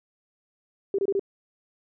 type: tone bursts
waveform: sine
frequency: 394.1 Hz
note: G4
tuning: 9 cents sharp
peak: -21 dBFS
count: 4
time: 0.94-1.195 s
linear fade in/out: 2 ms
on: 45 ms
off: 25 ms
effects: none